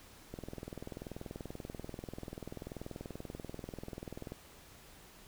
click train, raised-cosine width 2 ms, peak -29 dBFS, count 83, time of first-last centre 0.34-4.321 s, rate 20.6 Hz, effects pink hiss -57 dBFS RMS until 5.27 s

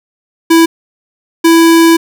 square tone pair in turn, 329.6 / 330.9 Hz, E4 / E4, 0 / +7 cents, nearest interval unison, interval 7 cents, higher second, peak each -4 dBFS, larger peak neither, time 0.5-0.66 / 1.44-1.97 s, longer second, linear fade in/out 10 ms, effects none

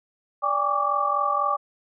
sine tone cluster, 584 / 810 / 1135 / 1179 Hz, D5 / G#5 / C#6 / D6, -10 / -43 / +41 / +6 cents, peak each -30 / -28 / -25 / -24 dBFS, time 0.42-1.57 s, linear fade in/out 20 ms, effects none

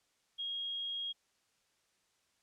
sine tone, 3271 Hz, G#7, 27 cents flat, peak -36 dBFS, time 0.38-1.13 s, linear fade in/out 20 ms, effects white hiss -75 dBFS RMS until 2.42 s + low-pass 8000 Hz 12 dB/octave

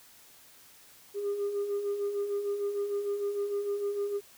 sine beating tone pair, 400 / 406.6 Hz, G4 / G#4, +35 / -37 cents, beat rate 6.6 Hz, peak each -36 / -28 dBFS, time 1.14-4.21 s, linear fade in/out 50 ms, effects tanh soft clip ceiling -26 dBFS + white hiss -56 dBFS RMS until 4.37 s

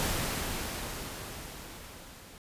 pink noise with level ramp, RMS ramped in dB -30 to -51 dBFS, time 0-2.38 s, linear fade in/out 0 ms, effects resampled to 32000 Hz

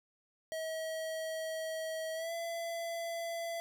square tone with pitch glide, 640 to 673 Hz, D#5 to E5, +49 to +36 cents, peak -37 dBFS, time 0.52-3.6 s, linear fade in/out 0 ms, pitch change +87 cents, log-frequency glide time 2.14-2.33 s, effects none

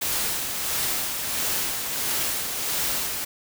white noise with tremolo, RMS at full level -25 dBFS, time 0.01-3.25 s, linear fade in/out 10 ms, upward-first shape sine, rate 1.5 Hz, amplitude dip 40%, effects none

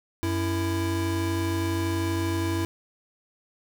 square tone pair together, 93.1 / 331.8 Hz, F#2 / E4, +11 / +11 cents, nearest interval octave + minor seventh, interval 2200 cents, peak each -28 dBFS, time 0.23-2.65 s, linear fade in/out 0 ms, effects none

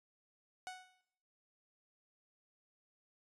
sawtooth tone with exponential decay, 740 Hz, F#5, in tune, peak -37 dBFS, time 0.67-1.01 s, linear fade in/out 0 ms, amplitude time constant 73 ms, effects noise-tail reverb RT60 0.8 s tail -17 dB re dry + resampled to 24000 Hz

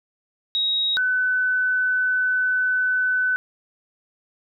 sine tone pair in turn, 3794 / 1505.6 Hz, A#7 / F#6, +30 / +30 cents, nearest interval octave + major third, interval 1600 cents, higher first, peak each -19 / -18 dBFS, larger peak second, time 0.55-0.97 / 0.97-3.36 s, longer second, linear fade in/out 0 ms, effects none

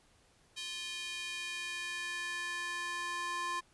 square tone with high-pass filter sweep, 349.2 Hz, F4, in tune, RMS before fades -39 dBFS, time 0.56-3.61 s, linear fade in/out 20 ms, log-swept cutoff 3200 to 1100 Hz, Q 2.1, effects pink hiss -67 dBFS RMS until 3.73 s + resampled to 24000 Hz

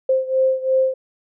sine beating tone pair, 523.3 / 526.2 Hz, C5 / C5, 0 / +10 cents, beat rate 2.9 Hz, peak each -17 / -20 dBFS, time 0.09-0.94 s, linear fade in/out 5 ms, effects none

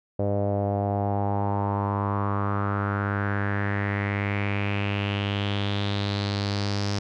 sawtooth tone with low-pass filter sweep, 100.9 Hz, G#2, 49 cents flat, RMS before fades -26 dBFS, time 0.19-6.99 s, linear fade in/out 5 ms, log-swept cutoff 570 to 5300 Hz, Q 4.6, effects none

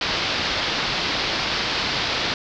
white low-pass noise, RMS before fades -24 dBFS, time 0.01-2.34 s, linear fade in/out 2 ms, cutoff 5000 Hz, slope 48 dB/octave, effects none

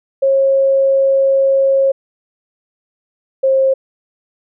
sine tone pair in turn, 542 / 533.6 Hz, C#5 / C5, -39 / +34 cents, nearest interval unison, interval 27 cents, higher first, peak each -9 dBFS, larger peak neither, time 0.22-1.92 / 3.43-3.74 s, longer first, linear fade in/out 10 ms, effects none

